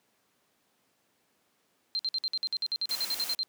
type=tone bursts; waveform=sine; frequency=4151 Hz; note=C8; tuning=15 cents flat; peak=-27 dBFS; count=16; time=1.95-3.432 s; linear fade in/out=0 ms; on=42 ms; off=54 ms
type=noise; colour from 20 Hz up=white; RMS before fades=-38 dBFS; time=2.89-3.35 s; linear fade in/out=2 ms
effects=pink hiss -71 dBFS RMS until 3.48 s + high-pass 200 Hz 12 dB/octave